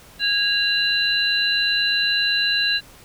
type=tone cluster; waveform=sine; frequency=1640 / 2785 / 4006 Hz; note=G#6 / F7 / B7; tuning=-22 / -5 / +24 cents; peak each=-23 / -23 / -20 dBFS; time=0.19-2.81 s; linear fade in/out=50 ms; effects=pink hiss -47 dBFS RMS until 3.04 s